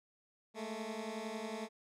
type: beating tone pair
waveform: 15% pulse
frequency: 213.4 / 224.4 Hz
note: G#3 / A3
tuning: +47 / +34 cents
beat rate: 11 Hz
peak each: -37 / -36 dBFS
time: 0.54-1.69 s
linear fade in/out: 50 ms
effects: low-pass 9000 Hz 12 dB/octave